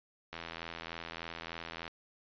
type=click train; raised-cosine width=0.3 ms; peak=-25 dBFS; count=130; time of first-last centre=0.33-1.879 s; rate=83.3 Hz; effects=resampled to 11025 Hz